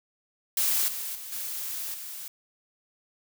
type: noise with level steps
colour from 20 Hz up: blue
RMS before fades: -25 / -34 / -40 / -34 / -39 dBFS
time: 0.57-2.28 s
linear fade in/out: 2 ms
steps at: 0.88 / 1.15 / 1.32 / 1.94 s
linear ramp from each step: 2 ms
effects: none